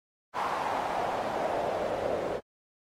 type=noise with band-pass filter sweep; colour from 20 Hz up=pink; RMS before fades=-31 dBFS; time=0.33-2.41 s; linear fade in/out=50 ms; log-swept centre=950 to 500 Hz; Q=3.2; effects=AAC 48 kbps